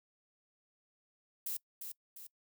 violet noise with echo, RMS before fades -38 dBFS, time 1.46-1.57 s, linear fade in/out 5 ms, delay 350 ms, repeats 2, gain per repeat -6 dB, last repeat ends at 2.27 s, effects noise-tail reverb RT60 0.1 s tail -22 dB re dry

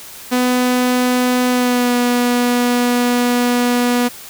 sawtooth tone with pitch glide, 249.5 to 243.9 Hz, B3 to B3, +18 to -21 cents, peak -9 dBFS, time 0.31-4.09 s, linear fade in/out 20 ms, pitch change -39 cents, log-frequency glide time 1.49-1.95 s, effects white hiss -35 dBFS RMS until 4.29 s

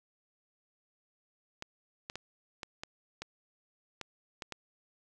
clicks, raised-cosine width 0.2 ms, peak -22 dBFS, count 9, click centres 1.624 / 2.099 / 2.156 / 2.632 / 2.835 / 3.22 / 4.013 / 4.422 / 4.523 s, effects none

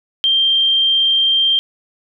sine tone, 3169 Hz, G7, 18 cents sharp, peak -11 dBFS, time 0.24-1.59 s, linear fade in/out 0 ms, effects none

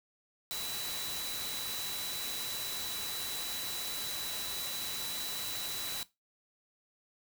sine tone in noise, 3951 Hz, B7, in tune, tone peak -39 dBFS, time 0.51-6.03 s, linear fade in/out 0 ms, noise white, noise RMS -39 dBFS, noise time 0.51-6.03 s, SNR -3 dB, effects noise-tail reverb RT60 0.2 s tail -17 dB re dry

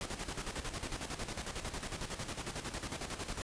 pink noise with tremolo, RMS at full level -39 dBFS, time 0.01-3.42 s, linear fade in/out 0 ms, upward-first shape square, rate 11 Hz, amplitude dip 60%, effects resampled to 22050 Hz

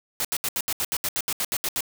white noise bursts, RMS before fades -26 dBFS, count 14, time 0.2-1.807 s, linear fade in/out 0 ms, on 47 ms, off 73 ms, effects none

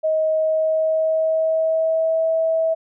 sine tone with pitch glide, 630 to 648.5 Hz, D#5 to E5, +21 to -28 cents, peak -16 dBFS, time 0.03-2.75 s, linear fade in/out 20 ms, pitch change +51 cents, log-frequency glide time 0.29-2.27 s, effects none

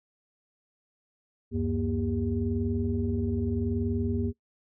sine tone cluster, 75.2 / 96 / 237.7 / 399.6 Hz, D2 / G2 / A#3 / G4, +42 / -36 / +34 / +33 cents, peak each -33 / -30 / -29 / -34 dBFS, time 1.51-4.33 s, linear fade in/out 50 ms, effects noise-tail reverb RT60 0.1 s tail -19 dB re dry + tanh soft clip ceiling -15 dBFS

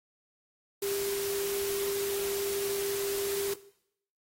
sine tone in noise, 398.7 Hz, G4, 29 cents sharp, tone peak -30 dBFS, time 0.82-3.54 s, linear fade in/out 5 ms, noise white, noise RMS -37 dBFS, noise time 0.82-3.54 s, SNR +4 dB, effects noise-tail reverb RT60 0.7 s tail -17 dB re dry + AAC 48 kbps

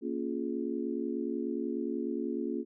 sine chord, Bb minor seventh, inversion none, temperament just, 233.1 / 279.7 / 349.6 / 419.5 Hz, Bb3 / Db4 / F4 / Ab4, 0 / +16 / +2 / +17 cents, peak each -36 / -36 / -36 / -39 dBFS, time 0.01-2.65 s, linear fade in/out 50 ms, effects none

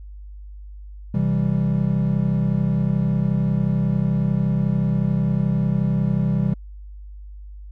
triangle chord, C major, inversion none, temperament equal, 130.81 / 164.81 / 196 Hz, C3 / E3 / G3, 0 / 0 / 0 cents, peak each -20 dBFS, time 1.14-6.54 s, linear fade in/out 5 ms, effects added 50 Hz sine -35 dBFS peak until 7.71 s

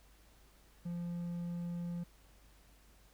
triangle tone, 173 Hz, F3, 16 cents flat, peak -35 dBFS, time 0.85-2.04 s, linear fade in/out 10 ms, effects added 50 Hz sine -62 dBFS peak until 3.13 s + pink hiss -66 dBFS RMS until 3.13 s

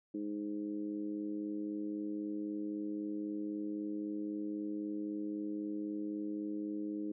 harmonic tone, 103.83 Hz, G#2, in tune, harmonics 2 / 3 / 4 / 5, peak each -44 / -37 / -48 / -53 dBFS, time 0.14-7.12 s, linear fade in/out 5 ms, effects none

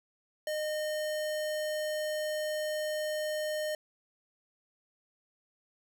square tone, 612 Hz, D#5, 29 cents flat, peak -32 dBFS, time 0.47-3.75 s, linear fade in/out 2 ms, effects none

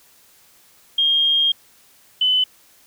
sine tone pair in turn, 3227 / 3018 Hz, G7 / F#7, +50 / +34 cents, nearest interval minor second, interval 116 cents, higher first, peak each -14 dBFS, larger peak neither, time 0.98-1.52 / 2.21-2.44 s, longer first, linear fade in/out 5 ms, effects white hiss -53 dBFS RMS until 2.86 s

